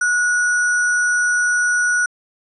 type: tone with sample-and-hold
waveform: sine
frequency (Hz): 1459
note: F#6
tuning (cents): -25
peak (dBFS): -14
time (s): 0.01-2.06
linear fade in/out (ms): 5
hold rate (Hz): 7350
effects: resampled to 24000 Hz